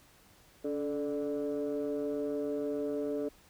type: tone cluster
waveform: sine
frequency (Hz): 285.8 / 435.6 / 592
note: D4 / A4 / D5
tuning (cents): -47 / -17 / +14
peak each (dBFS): -34 / -33 / -37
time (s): 0.64-3.29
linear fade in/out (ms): 10
effects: tanh soft clip ceiling -26 dBFS + pink hiss -61 dBFS RMS until 3.49 s

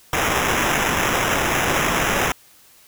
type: noise with sample-and-hold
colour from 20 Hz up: white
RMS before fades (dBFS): -20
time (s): 0.13-2.32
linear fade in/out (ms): 2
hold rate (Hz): 4410
effects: white hiss -51 dBFS RMS until 2.87 s

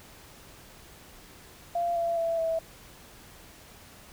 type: tone with pitch steps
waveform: sine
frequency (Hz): 690 / 677.8 / 665.7 / 653.9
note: F5 / E5 / E5 / E5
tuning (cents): -21 / +48 / +17 / -14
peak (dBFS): -25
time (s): 1.75-2.59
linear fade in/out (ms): 5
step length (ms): 210
effects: pink hiss -51 dBFS RMS until 4.12 s

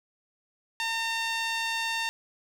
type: tone with band-pass filter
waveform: sawtooth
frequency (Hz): 909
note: A#5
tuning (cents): -44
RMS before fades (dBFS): -30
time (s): 0.8-2.09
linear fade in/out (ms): 0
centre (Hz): 3100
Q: 1
effects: 8-bit

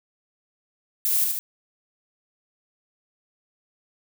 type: noise with echo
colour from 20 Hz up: violet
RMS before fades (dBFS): -23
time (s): 1.05-1.24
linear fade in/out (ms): 0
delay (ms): 75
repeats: 2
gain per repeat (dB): -3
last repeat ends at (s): 1.39
effects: none

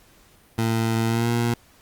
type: tone with pitch glide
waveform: 20% pulse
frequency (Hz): 113.4 to 118.15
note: A#2 to A#2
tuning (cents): -47 to +24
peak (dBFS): -15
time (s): 0.58-1.54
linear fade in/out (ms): 5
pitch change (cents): +71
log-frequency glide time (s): 1.06-1.29
effects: pink hiss -55 dBFS RMS until 1.81 s + Opus 48 kbps

